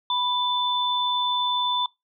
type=tone pair together; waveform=sine; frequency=987.8 / 3520 Hz; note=B5 / A7; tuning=0 / 0 cents; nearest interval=octave + minor seventh; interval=2200 cents; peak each=-24 dBFS; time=0.1-1.86 s; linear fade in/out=2 ms; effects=noise-tail reverb RT60 0.2 s tail -24 dB re dry